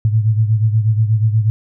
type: beating tone pair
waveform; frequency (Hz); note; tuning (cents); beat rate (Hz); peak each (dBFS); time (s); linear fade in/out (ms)
sine; 107.9 / 116.2; A2 / A#2; -33 / -5; 8.3; -12 / -18; 0.05-1.5; 0
effects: none

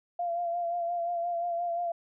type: tone with vibrato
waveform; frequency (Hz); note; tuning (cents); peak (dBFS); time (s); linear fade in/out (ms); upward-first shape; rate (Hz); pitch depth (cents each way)
sine; 690; F5; -21; -28; 0.19-1.92; 5; sine; 5.7; 33
effects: none

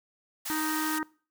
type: high-pass noise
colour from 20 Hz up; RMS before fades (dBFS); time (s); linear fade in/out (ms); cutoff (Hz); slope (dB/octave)
white; -35; 0.45-0.99; 10; 620; 48
type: harmonic tone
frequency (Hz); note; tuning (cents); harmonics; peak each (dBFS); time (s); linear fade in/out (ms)
311.1; D#4; 0; 1 / 3 / 4 / 5 / 6; -31 / -36 / -37 / -38 / -39; 0.5-1.03; 0
effects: noise-tail reverb RT60 0.4 s tail -23 dB re dry

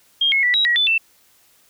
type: tone with pitch steps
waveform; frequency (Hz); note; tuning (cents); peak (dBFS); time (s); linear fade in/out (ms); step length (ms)
sine; 3223 / 2175 / 1961 / 3851 / 1914 / 3499 / 2670; G7 / C#7 / B6 / B7 / A#6 / A7 / E7; +47 / -33 / -13 / -44 / +45 / -10 / +22; -14; 0.21-0.98; 5; 110
effects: white hiss -56 dBFS RMS until 1.69 s

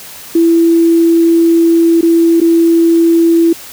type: tone with dropouts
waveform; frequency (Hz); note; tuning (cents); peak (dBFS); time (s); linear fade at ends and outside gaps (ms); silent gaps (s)
sine; 333.5; E4; +20; -5; 0.35-3.53; 5; 2.011-2.028 / 2.403-2.414
effects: white hiss -31 dBFS RMS until 3.72 s

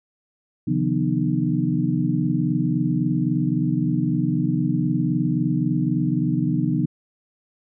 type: tone cluster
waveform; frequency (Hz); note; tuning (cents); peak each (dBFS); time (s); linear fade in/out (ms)
sine; 134.6 / 158.4 / 178 / 246.1 / 305; C3 / D#3 / F3 / B3 / D#4; +49 / +31 / +33 / -6 / -34; -25; 0.67-6.86; 10
effects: none

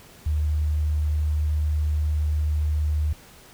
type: tone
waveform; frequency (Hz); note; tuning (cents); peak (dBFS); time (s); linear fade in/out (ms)
sine; 75.8; D#2; -45; -20; 0.26-3.13; 5
effects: pink hiss -49 dBFS RMS until 3.53 s

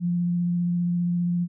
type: tone with vibrato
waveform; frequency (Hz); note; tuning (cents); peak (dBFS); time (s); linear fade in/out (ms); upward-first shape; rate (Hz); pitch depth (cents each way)
sine; 174.61; F3; 0; -21; 0-1.48; 50; sine; 15; 12
effects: none

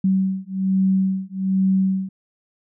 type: beating tone pair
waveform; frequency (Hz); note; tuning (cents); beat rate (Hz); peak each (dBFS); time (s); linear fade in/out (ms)
sine; 190 / 191.2; F#3 / G3; +46 / -43; 1.2; -20; 0.04-2.09; 5
effects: none

